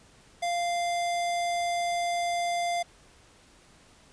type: tone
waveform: square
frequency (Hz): 695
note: F5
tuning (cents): -9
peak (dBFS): -27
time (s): 0.42-2.83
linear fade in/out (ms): 10
effects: pink hiss -57 dBFS RMS until 4.12 s + resampled to 22050 Hz